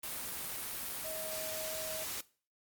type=tone in noise; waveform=sine; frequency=632 Hz; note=D#5; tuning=27 cents sharp; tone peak=-42 dBFS; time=1.04-2.04 s; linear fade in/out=5 ms; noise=white; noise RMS=-40 dBFS; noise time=0.03-2.21 s; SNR=-5 dB; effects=noise-tail reverb RT60 0.4 s tail -20 dB re dry + Opus 32 kbps